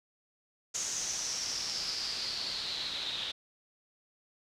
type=noise with low-pass filter sweep; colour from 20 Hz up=white; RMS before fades=-36 dBFS; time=0.74-3.32 s; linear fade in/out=10 ms; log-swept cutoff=6600 to 3600 Hz; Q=6.8; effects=none